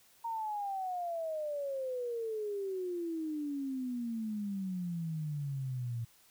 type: exponential sweep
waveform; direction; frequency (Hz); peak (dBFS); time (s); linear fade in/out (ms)
sine; down; 932.3 to 114.4; -34; 0.24-6.05; 10
effects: white hiss -64 dBFS RMS until 6.3 s